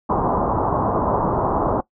white low-pass noise, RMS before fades -20 dBFS, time 0.09-1.81 s, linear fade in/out 10 ms, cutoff 1100 Hz, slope 48 dB/octave, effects noise-tail reverb RT60 0.1 s tail -19 dB re dry

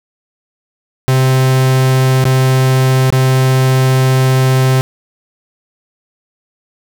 45% pulse tone with dropouts, 130.7 Hz, C3, 1 cent flat, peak -8 dBFS, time 1.08-4.81 s, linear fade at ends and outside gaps 0 ms, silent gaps 2.241-2.253 / 3.103-3.125 s, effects none

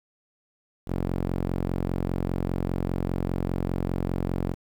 sawtooth tone with band-pass filter, 45 Hz, F#1, 47 cents flat, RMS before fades -28 dBFS, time 0.86-4.56 s, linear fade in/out 50 ms, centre 260 Hz, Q 0.62, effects 8-bit

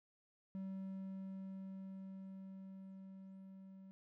triangle tone with level ramp, 191.6 Hz, G3, 39 cents flat, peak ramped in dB -40 to -52 dBFS, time 0.55-3.91 s, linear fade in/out 0 ms, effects none

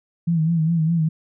sine tone with vibrato, 163.3 Hz, E3, 16 cents flat, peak -16 dBFS, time 0.27-1.09 s, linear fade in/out 10 ms, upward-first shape sine, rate 4.9 Hz, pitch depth 74 cents each way, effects none

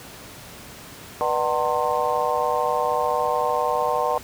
harmonic tone with a mistuned harmonic, 151.1 Hz, D3, 50 cents sharp, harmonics 3 / 4 / 5 / 6 / 7, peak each -26 / -26 / -26 / -26 / -26 dBFS, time 1.21-4.18 s, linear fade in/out 0 ms, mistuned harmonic 3, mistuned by +130 cents, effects pink hiss -41 dBFS RMS until 4.23 s + high-pass 60 Hz 12 dB/octave

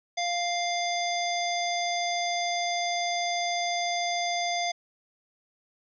harmonic tone, 698.5 Hz, F5, in tune, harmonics 1 / 3 / 5 / 7 / 9, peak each -28 / -33 / -35 / -36 / -38 dBFS, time 0.17-4.72 s, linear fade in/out 10 ms, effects none

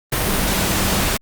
sine tone in noise, 195.1 Hz, G3, 8 cents flat, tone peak -25 dBFS, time 0.28-1.06 s, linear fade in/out 5 ms, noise pink, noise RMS -19 dBFS, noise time 0.12-1.17 s, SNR -9 dB, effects Opus 32 kbps

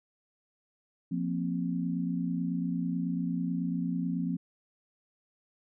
sine chord, F suspended fourth, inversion none, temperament just, 174.61 / 232.8 / 261.9 Hz, F3 / Bb3 / C4, 0 / -2 / +2 cents, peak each -31 / -36 / -33 dBFS, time 1.11-4.37 s, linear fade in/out 10 ms, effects none

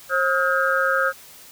sine tone cluster, 536 / 1274 / 1429 / 1605 Hz, C5 / D#6 / F6 / G6, +42 / +41 / +39 / +40 cents, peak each -23 dBFS, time 0.09-1.13 s, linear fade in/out 50 ms, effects white hiss -45 dBFS RMS until 1.51 s

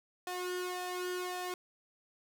sawtooth tone with flanger, 361.6 Hz, F#4, 40 cents flat, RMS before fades -38 dBFS, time 0.27-1.54 s, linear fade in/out 2 ms, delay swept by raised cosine 1.6 to 2.14 ms, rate 1.8 Hz, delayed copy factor +0.7, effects none

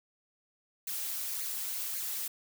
blue noise with flanger, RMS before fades -36 dBFS, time 0.87-2.28 s, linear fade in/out 5 ms, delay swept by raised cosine 0.44 to 6.44 ms, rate 1.8 Hz, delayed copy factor +0.65, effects none

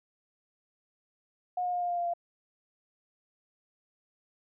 sine tone with pitch steps, 722 / 716.6 / 711.2 / 705.9 / 700.6 / 695.4 / 690.2 Hz, F#5 / F5 / F5 / F5 / F5 / F5 / F5, -43 / +44 / +31 / +18 / +5 / -8 / -21 cents, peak -28 dBFS, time 1.57-2.137 s, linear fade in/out 5 ms, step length 81 ms, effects none

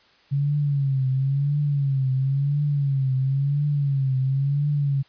sine tone with vibrato, 138.59 Hz, C#3, in tune, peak -19 dBFS, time 0.31-5.03 s, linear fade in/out 20 ms, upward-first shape triangle, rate 0.97 Hz, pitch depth 110 cents each way, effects white hiss -57 dBFS RMS until 5.08 s + resampled to 11025 Hz

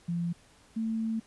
sine tone pair in turn, 171.3 / 223.3 Hz, F3 / A3, -33 / +26 cents, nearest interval perfect fourth, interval 459 cents, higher second, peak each -28 dBFS, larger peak neither, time 0.08-0.33 / 0.76-1.2 s, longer second, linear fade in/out 10 ms, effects pink hiss -60 dBFS RMS until 1.26 s + resampled to 24000 Hz

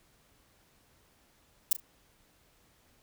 violet noise with echo, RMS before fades -23 dBFS, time 1.71-1.73 s, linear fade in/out 5 ms, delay 36 ms, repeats 2, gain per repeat -14 dB, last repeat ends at 1.802 s, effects pink hiss -66 dBFS RMS until 3.02 s

